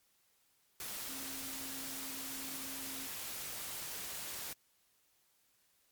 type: tone in noise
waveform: sine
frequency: 267.9 Hz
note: C4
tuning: 41 cents sharp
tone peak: -50 dBFS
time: 1.09-3.07 s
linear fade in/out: 2 ms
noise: white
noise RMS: -43 dBFS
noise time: 0.8-4.53 s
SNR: -10 dB
effects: white hiss -73 dBFS RMS until 5.91 s + MP3 96 kbps